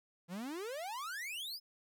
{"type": "exponential sweep", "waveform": "45% pulse", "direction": "up", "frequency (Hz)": [163.6, 5274], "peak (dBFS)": -40, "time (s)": [0.28, 1.6], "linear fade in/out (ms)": 50, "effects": []}